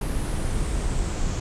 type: noise with low-pass filter sweep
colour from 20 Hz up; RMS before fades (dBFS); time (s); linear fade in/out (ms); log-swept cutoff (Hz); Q
brown; -25; 0.01-1.4; 5; 11000 to 7000; 4.2
effects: none